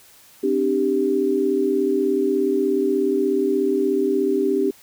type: chord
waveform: sine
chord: C suspended second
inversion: none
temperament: equal with one note detuned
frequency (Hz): 261.6 / 298.3 / 392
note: C4 / D4 / G4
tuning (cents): 0 / +27 / 0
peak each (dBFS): -24 / -23 / -19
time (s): 0.43-4.71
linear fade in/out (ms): 10
effects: white hiss -50 dBFS RMS until 4.82 s